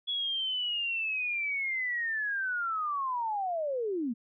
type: linear sweep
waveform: sine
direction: down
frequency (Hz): 3390 to 215.9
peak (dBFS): -29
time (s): 0.07-4.14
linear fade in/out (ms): 20
effects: none